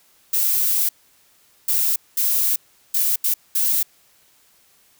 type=noise bursts at uneven times; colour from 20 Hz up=violet; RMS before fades=-19 dBFS; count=6; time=0.33-0.89 / 1.68-1.96 / 2.17-2.56 / 2.94-3.16 / 3.24-3.34 / 3.55-3.83 s; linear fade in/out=5 ms; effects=white hiss -57 dBFS RMS until 4.99 s